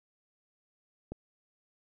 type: click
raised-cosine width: 2 ms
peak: -25 dBFS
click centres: 1.12 s
effects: none